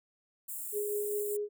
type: high-pass noise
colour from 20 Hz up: white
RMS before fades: -40 dBFS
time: 0.48-1.37 s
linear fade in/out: 10 ms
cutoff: 7300 Hz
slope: 96 dB/octave
type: tone with tremolo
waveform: sine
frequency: 415.3 Hz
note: G#4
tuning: in tune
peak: -30 dBFS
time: 0.72-1.49 s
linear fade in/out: 50 ms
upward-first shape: sine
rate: 5 Hz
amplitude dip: 30%
effects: none